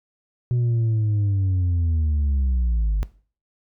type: linear sweep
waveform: sine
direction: down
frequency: 123.47 to 48.51 Hz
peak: -15 dBFS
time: 0.51-3.03 s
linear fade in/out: 0 ms
effects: noise-tail reverb RT60 0.4 s tail -20 dB re dry + tanh soft clip ceiling -17 dBFS